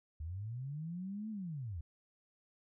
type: linear two-way sweep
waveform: sine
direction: up then down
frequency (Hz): 73.1 to 222.1 to 73.1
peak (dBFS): -39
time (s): 0.2-1.81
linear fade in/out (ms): 5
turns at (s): 1.3
effects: none